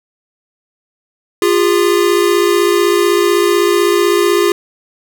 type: tone pair together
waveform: square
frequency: 350 / 405.9 Hz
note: F4 / G#4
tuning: +4 / -40 cents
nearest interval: minor third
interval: 256 cents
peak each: -13 dBFS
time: 1.42-4.52 s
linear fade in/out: 2 ms
effects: none